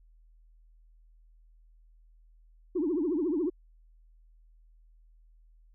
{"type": "tone with vibrato", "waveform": "sine", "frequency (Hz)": 325, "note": "E4", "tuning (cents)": -24, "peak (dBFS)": -25, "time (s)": [2.75, 3.5], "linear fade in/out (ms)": 10, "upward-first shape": "triangle", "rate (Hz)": 14, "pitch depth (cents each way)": 280, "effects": ["tanh soft clip ceiling -21 dBFS", "added 40 Hz sine -56 dBFS peak until 5.74 s"]}